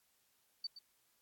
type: tone with echo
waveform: sine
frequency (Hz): 4575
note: D8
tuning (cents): -46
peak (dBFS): -37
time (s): 0.64-0.67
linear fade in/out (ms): 5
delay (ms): 120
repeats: 1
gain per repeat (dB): -12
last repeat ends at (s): 0.79
effects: white hiss -75 dBFS RMS until 1.21 s + AAC 64 kbps